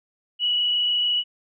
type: tone with frequency modulation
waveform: sine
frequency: 2933 Hz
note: F#7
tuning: 16 cents flat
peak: -19 dBFS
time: 0.39-1.24 s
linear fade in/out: 50 ms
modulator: 26.5 Hz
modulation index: 1.4
effects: none